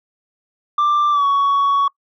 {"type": "tone with pitch glide", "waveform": "sine", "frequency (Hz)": [1181, 1119.9], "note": ["D6", "C#6"], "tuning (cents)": [9, 17], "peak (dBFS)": -10, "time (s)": [0.78, 1.88], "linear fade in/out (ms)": 5, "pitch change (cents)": -92, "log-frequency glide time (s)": [1.11, 1.25], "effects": ["noise-tail reverb RT60 0.1 s tail -25 dB re dry", "tanh soft clip ceiling -12 dBFS"]}